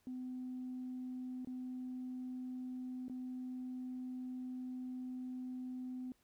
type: tone with dropouts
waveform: sine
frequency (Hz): 253.8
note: B3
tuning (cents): +47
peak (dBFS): -40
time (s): 0.07-6.12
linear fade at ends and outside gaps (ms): 1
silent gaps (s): 1.448-1.472 / 3.082-3.097
effects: tanh soft clip ceiling -37 dBFS + pink hiss -75 dBFS RMS until 6.23 s